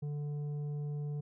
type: tone with tanh clipping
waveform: sine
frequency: 146.83 Hz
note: D3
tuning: in tune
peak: -36 dBFS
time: 0.02-1.21 s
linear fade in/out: 10 ms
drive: 7 dB
effects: none